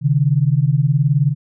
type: beating tone pair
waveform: sine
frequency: 133.3 / 152.3 Hz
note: C3 / D#3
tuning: +33 / -37 cents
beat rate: 19 Hz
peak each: -15 dBFS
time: 0.01-1.35 s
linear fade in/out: 50 ms
effects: none

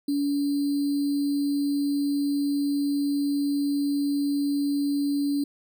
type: tone with sample-and-hold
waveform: sine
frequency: 285 Hz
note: C#4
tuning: 48 cents sharp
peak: -22 dBFS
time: 0.08-5.44 s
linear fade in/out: 5 ms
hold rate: 4410 Hz
effects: none

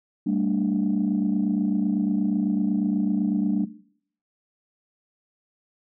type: chord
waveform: sine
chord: G suspended second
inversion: none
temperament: equal with one note detuned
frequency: 196 / 224.1 / 293.7 Hz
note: G3 / A3 / D4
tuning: 0 / +32 / 0 cents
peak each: -24 dBFS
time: 0.26-3.65 s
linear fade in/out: 10 ms
effects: noise-tail reverb RT60 0.6 s tail -17 dB re dry + tanh soft clip ceiling -14 dBFS

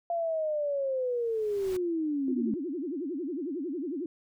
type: linear sweep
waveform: sine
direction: down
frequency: 690 to 213.5 Hz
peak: -27 dBFS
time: 0.1-2.54 s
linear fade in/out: 2 ms
type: noise with exponential growth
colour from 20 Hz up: pink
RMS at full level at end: -43 dBFS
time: 0.98-1.77 s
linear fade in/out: 5 ms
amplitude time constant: 170 ms
type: tone with vibrato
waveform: sine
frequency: 311.1 Hz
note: D#4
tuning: in tune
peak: -31 dBFS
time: 2.28-4.06 s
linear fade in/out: 2 ms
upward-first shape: sine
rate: 11 Hz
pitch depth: 290 cents each way
effects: none

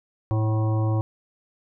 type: harmonic tone with a mistuned harmonic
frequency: 109.3 Hz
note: A2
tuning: 11 cents flat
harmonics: 1 / 3 / 5 / 7 / 9 / 10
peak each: -20 / -30 / -34 / -37 / -39 / -40 dBFS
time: 0.31-1.01 s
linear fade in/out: 0 ms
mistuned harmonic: 9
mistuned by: -32 cents
effects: none

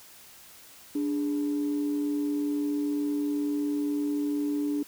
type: tone pair together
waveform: sine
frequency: 291.9 / 414.1 Hz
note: D4 / G#4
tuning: -10 / -5 cents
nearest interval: tritone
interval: 605 cents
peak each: -25 / -36 dBFS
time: 0.95-4.83 s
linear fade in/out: 5 ms
effects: tanh soft clip ceiling -20 dBFS + white hiss -51 dBFS RMS until 4.87 s

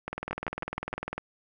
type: two click trains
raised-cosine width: 0.5 ms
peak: -18 / -18 dBFS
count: 5 / 23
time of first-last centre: 0.31-0.938 / 0.08-1.18 s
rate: 6.37 / 20 Hz
effects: none

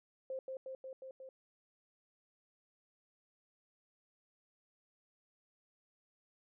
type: tone with echo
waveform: sine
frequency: 526 Hz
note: C5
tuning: 9 cents sharp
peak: -38 dBFS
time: 0.3-0.39 s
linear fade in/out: 2 ms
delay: 180 ms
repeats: 5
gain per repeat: -2 dB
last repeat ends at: 1.29 s
effects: none

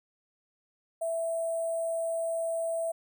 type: tone with sample-and-hold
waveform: sine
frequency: 662 Hz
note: E5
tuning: 7 cents sharp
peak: -28 dBFS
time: 1.01-2.92 s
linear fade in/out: 10 ms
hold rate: 8820 Hz
effects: none

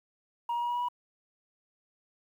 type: tone with pitch steps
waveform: sine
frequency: 946 / 952 / 958.1 / 964.2 / 970.4 / 976.5 Hz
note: A#5 / A#5 / A#5 / B5 / B5 / B5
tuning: +25 / +36 / +47 / -42 / -31 / -20 cents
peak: -26 dBFS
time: 0.49-0.886 s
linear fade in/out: 5 ms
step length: 66 ms
effects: tanh soft clip ceiling -27 dBFS + 10-bit

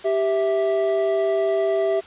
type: tone pair together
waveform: triangle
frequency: 392 / 656.6 Hz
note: G4 / E5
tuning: 0 / -7 cents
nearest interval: major sixth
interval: 893 cents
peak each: -19 dBFS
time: 0.04-2.01 s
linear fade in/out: 20 ms
effects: white hiss -43 dBFS RMS until 2.06 s + resampled to 8000 Hz

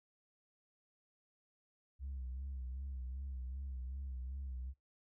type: tone with vibrato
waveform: sine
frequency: 65.5 Hz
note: C2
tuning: 2 cents sharp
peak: -39 dBFS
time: 1.99-4.74 s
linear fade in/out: 50 ms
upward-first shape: sine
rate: 2.6 Hz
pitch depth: 79 cents each way
effects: noise-tail reverb RT60 0.2 s tail -24 dB re dry + tanh soft clip ceiling -38 dBFS

